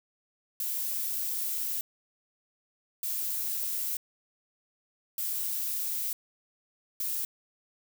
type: noise bursts at uneven times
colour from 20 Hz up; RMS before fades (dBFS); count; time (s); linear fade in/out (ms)
violet; -32; 4; 0.6-1.81 / 3.03-3.97 / 5.18-6.13 / 7-7.25; 2
effects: none